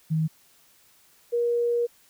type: tone pair in turn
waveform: sine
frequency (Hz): 158.5 / 475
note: D#3 / A#4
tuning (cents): +32 / +33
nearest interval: octave + perfect fifth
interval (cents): 1901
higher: second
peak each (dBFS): -21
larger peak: neither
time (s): 0.1-0.28 / 1.32-1.87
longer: second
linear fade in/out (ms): 20
effects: white hiss -59 dBFS RMS until 2.09 s